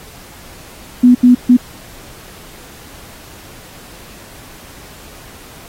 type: tone bursts at uneven times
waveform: sine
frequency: 246.9 Hz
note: B3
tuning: in tune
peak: -3 dBFS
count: 3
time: 1.03-1.15 / 1.23-1.35 / 1.49-1.57 s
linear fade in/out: 10 ms
effects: pink hiss -38 dBFS RMS until 5.68 s + AAC 48 kbps